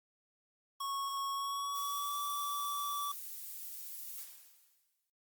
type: tone with pitch glide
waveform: square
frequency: 1102 to 1154.8 Hz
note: C#6 to D6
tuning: -11 to -30 cents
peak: -36 dBFS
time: 0.8-3.12 s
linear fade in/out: 5 ms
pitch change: +81 cents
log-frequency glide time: 1.32-2.17 s
type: noise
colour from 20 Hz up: violet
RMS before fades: -45 dBFS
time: 1.74-4.25 s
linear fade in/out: 20 ms
type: noise with exponential decay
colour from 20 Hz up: blue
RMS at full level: -47 dBFS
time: 4.18-5.1 s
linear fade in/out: 0 ms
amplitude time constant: 200 ms
effects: noise-tail reverb RT60 0.1 s tail -21 dB re dry + Opus 32 kbps